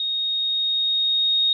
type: tone with level ramp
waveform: sine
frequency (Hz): 3729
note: A#7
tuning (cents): 0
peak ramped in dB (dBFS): -22 to -16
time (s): 0-1.53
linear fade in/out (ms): 2
effects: none